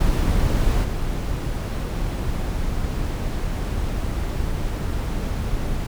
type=noise with level steps; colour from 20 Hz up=brown; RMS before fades=-19 / -24 dBFS; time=0-5.87 s; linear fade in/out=10 ms; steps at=0.83 s; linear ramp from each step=20 ms; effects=none